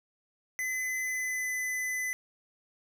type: tone with pitch glide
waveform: square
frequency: 2026 to 2011 Hz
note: B6 to B6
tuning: +44 to +31 cents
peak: -31 dBFS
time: 0.59-2.13 s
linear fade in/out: 0 ms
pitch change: -13 cents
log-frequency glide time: 0.95-1.5 s
effects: 10-bit